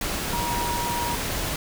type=tone in noise; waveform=sine; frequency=953 Hz; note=A#5; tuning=38 cents sharp; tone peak=-27 dBFS; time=0.33-1.15 s; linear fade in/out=2 ms; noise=pink; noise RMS=-28 dBFS; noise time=0.01-1.56 s; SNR=-2 dB; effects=none